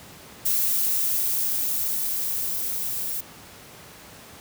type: noise with level ramp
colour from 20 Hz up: violet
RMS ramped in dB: -22 to -29 dBFS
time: 0.45-3.21 s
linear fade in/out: 10 ms
effects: pink hiss -45 dBFS RMS until 4.4 s + high-pass 80 Hz 12 dB/octave